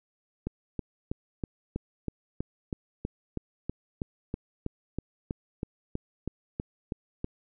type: click train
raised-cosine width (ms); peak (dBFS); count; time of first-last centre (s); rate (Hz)
3; -18; 22; 0.47-7.244; 3.1
effects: none